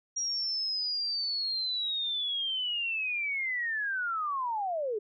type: linear sweep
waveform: sine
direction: down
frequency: 5710 to 400 Hz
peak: -29 dBFS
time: 0.16-4.99 s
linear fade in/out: 10 ms
effects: none